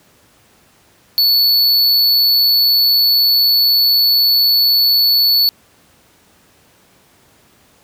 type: tone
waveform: square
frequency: 4438 Hz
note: C#8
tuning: 1 cent sharp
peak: -10 dBFS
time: 1.18-5.49 s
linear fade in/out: 0 ms
effects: pink hiss -51 dBFS RMS until 7.83 s + high-pass 80 Hz 12 dB/octave